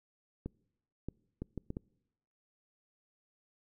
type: clicks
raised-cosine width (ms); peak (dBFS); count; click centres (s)
3; -25; 6; 0.46 / 1.086 / 1.42 / 1.577 / 1.704 / 1.769
effects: noise-tail reverb RT60 0.9 s tail -26 dB re dry